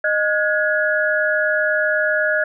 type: tone cluster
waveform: sine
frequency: 616 / 1446 / 1674 Hz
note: D#5 / F#6 / G#6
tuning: -17 / -40 / +13 cents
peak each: -20 dBFS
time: 0.04-2.44 s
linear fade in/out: 5 ms
effects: none